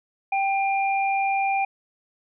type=tone pair together; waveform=sine; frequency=783.1 / 2400 Hz; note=G5 / D7; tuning=-2 / +37 cents; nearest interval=octave + perfect fifth; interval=1939 cents; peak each=-21 / -27 dBFS; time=0.32-1.65 s; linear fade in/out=5 ms; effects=none